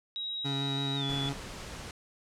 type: tone with pitch glide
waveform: sine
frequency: 3827 to 3429 Hz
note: A#7 to A7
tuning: +45 to -45 cents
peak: -33 dBFS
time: 0.16-1.29 s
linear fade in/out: 0 ms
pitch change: -190 cents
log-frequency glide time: 0.96-1.04 s
type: tone with vibrato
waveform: 25% pulse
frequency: 138.59 Hz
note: C#3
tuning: in tune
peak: -28 dBFS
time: 0.44-1.34 s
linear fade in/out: 20 ms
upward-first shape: square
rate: 6 Hz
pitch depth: 11 cents each way
type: noise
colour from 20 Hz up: pink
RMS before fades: -42 dBFS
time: 1.09-1.91 s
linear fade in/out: 2 ms
effects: low-pass 8000 Hz 12 dB/octave